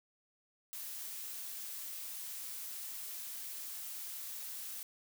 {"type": "noise", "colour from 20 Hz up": "blue", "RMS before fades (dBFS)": -44, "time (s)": [0.73, 4.83], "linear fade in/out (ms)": 0, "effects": []}